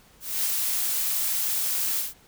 blue noise with ADSR envelope, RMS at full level -24 dBFS, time 0.2-2.14 s, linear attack 250 ms, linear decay 14 ms, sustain -2 dB, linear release 160 ms, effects pink hiss -56 dBFS RMS until 2.27 s

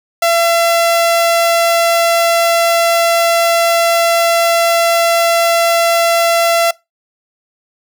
sawtooth tone, 676 Hz, E5, 43 cents sharp, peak -6 dBFS, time 0.22-6.71 s, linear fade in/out 5 ms, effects noise-tail reverb RT60 0.2 s tail -21 dB re dry

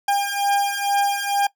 40% pulse beating tone pair, 803 / 805.2 Hz, G5 / G5, +41 / +46 cents, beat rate 2.2 Hz, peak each -21 / -21 dBFS, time 0.08-1.47 s, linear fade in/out 5 ms, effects noise-tail reverb RT60 0.1 s tail -20 dB re dry

